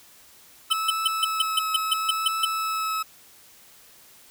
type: tone with vibrato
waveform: 40% pulse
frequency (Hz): 1300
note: E6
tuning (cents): -24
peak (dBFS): -24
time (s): 0.7-3.03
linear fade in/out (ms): 10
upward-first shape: triangle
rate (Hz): 0.73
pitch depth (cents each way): 15
type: tone bursts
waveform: square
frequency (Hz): 3046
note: F#7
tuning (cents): +50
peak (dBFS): -18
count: 11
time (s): 0.71-2.452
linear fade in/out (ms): 5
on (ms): 22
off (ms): 150
effects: white hiss -52 dBFS RMS until 4.3 s